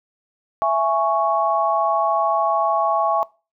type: chord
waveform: sine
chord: C# minor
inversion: first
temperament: just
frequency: 665.2 / 831.5 / 1108.7 Hz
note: E5 / G#5 / C#6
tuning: +16 / +2 / 0 cents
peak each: -20 / -21 / -20 dBFS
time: 0.62-3.23 s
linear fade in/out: 0 ms
effects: noise-tail reverb RT60 0.3 s tail -21 dB re dry